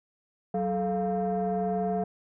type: tone cluster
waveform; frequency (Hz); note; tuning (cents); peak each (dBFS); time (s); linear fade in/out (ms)
sine; 188.2 / 432.7 / 698; F#3 / A4 / F5; +30 / -29 / -1; -28 / -29 / -28; 0.54-2.04; 5
effects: tanh soft clip ceiling -21 dBFS